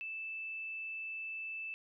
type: tone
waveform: sine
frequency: 2637 Hz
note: E7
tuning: in tune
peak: -39 dBFS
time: 0.01-1.74 s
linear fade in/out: 0 ms
effects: none